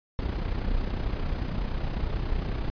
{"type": "noise with amplitude modulation", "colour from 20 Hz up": "brown", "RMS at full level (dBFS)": -26, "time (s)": [0.19, 2.7], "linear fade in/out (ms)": 0, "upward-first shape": "sine", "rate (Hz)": 31, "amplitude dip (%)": 55, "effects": ["resampled to 11025 Hz"]}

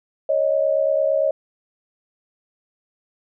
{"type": "tone pair together", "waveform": "sine", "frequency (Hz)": [553.5, 622.3], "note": ["C#5", "D#5"], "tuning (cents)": [-3, 0], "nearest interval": "major second", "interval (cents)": 203, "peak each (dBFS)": -19, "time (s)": [0.29, 1.31], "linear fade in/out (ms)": 5, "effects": []}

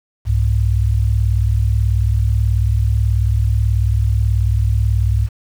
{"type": "tone pair together", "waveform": "sine", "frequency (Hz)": [65.33, 103.7], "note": ["C2", "G#2"], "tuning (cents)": [-2, -2], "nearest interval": "minor sixth", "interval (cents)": 800, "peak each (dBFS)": -15, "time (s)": [0.25, 5.29], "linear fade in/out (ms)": 50, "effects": ["7-bit"]}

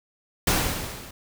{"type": "noise with level ramp", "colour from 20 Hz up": "pink", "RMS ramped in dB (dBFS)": [-19, -43], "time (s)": [0.47, 1.11], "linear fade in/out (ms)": 5, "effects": []}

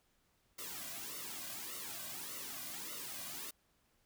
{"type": "noise with flanger", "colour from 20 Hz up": "white", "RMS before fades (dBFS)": -45, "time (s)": [0.58, 3.51], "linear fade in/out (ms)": 10, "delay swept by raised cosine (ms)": [1.2, 2.3], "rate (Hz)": 1.7, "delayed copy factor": -0.85, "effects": ["pink hiss -75 dBFS RMS until 4.05 s"]}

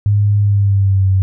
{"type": "tone with pitch glide", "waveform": "sine", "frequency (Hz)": [102.8, 95.36], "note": ["G#2", "G2"], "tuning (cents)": [-17, -47], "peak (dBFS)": -9, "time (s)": [0.06, 1.22], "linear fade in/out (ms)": 0, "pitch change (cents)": -130, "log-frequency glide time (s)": [0.39, 1.09], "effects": []}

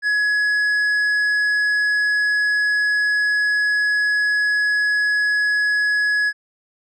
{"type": "tone with tanh clipping", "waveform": "triangle", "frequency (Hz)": 1684, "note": "G#6", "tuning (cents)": 24, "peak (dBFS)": -17, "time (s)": [0.02, 6.33], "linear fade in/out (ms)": 50, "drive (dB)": 10, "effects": []}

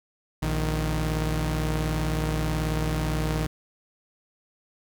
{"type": "tone pair together", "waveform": "sawtooth", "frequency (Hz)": [58, 155.3], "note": ["A#1", "D#3"], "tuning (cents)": [-8, -3], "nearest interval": "octave + perfect fourth", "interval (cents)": 1705, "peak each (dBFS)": -23, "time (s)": [0.42, 3.47], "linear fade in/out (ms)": 10, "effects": []}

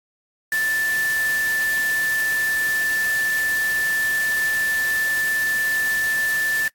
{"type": "tone in noise", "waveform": "sine", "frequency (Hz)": 1760, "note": "A6", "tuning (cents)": 0, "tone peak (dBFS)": -19, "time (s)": [0.52, 6.68], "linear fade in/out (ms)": 2, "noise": "white", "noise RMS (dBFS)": -31, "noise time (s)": [0.52, 6.68], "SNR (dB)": 9, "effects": ["noise-tail reverb RT60 0.1 s tail -21 dB re dry", "AAC 64 kbps"]}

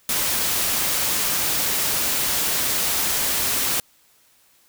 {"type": "noise", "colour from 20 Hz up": "white", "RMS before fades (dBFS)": -22, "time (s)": [0.09, 3.8], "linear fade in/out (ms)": 2, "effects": ["white hiss -58 dBFS RMS until 4.68 s"]}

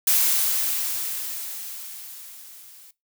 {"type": "noise with level ramp", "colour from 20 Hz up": "blue", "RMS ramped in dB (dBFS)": [-18, -48], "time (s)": [0.07, 2.91], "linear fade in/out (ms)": 5, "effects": ["noise-tail reverb RT60 0.2 s tail -20 dB re dry"]}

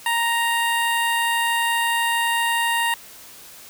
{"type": "tone with notch filter", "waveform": "15% pulse", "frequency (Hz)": 932.3, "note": "A#5", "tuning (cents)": 0, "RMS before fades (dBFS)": -21, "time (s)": [0.06, 2.94], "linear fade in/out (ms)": 2, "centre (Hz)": 5300, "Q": 0.91, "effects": ["white hiss -43 dBFS RMS until 3.69 s"]}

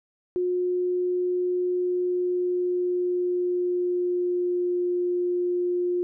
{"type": "tone with pitch glide", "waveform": "sine", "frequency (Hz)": [360, 355.2], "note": ["F#4", "F4"], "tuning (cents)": [-47, 29], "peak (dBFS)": -22, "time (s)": [0.36, 6.03], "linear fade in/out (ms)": 0, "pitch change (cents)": -24, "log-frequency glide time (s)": [1.73, 4.85], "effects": []}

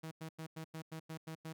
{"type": "tone bursts", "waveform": "sawtooth", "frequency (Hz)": 160, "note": "D#3", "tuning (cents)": 49, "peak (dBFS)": -39, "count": 9, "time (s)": [0.03, 1.53], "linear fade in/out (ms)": 10, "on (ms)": 84, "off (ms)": 93, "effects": []}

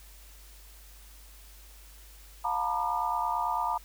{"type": "tone cluster", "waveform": "sine", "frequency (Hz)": [708, 899, 968, 1205], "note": ["F5", "A5", "B5", "D6"], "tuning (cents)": [23, 37, -35, 44], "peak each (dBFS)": [-35, -31, -31, -34], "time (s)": [2.44, 3.78], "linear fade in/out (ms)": 10, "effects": ["added 50 Hz sine -50 dBFS peak until 3.84 s", "white hiss -55 dBFS RMS until 3.84 s"]}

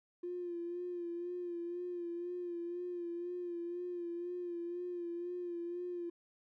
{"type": "tone with vibrato", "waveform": "triangle", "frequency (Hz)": 349.2, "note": "F4", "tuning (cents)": 0, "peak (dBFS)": -34, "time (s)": [0.23, 6.1], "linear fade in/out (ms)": 10, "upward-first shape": "sine", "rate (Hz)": 2, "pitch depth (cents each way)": 38, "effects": ["tanh soft clip ceiling -36 dBFS"]}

